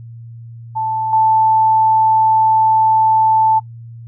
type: tone with level steps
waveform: sine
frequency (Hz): 880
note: A5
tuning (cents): 0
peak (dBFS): -16 / -9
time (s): 0.75-3.6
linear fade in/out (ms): 20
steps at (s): 1.13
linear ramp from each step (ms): 2
effects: noise-tail reverb RT60 0.1 s tail -22 dB re dry + added 116 Hz sine -31 dBFS peak until 4.07 s